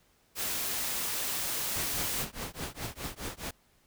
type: noise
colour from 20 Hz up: white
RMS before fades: -33 dBFS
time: 0.35-2.26 s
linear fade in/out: 50 ms
type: noise with tremolo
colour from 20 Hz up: pink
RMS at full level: -35 dBFS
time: 1.75-3.51 s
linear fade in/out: 5 ms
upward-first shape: triangle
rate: 4.8 Hz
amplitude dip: 100%
effects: pink hiss -67 dBFS RMS until 3.86 s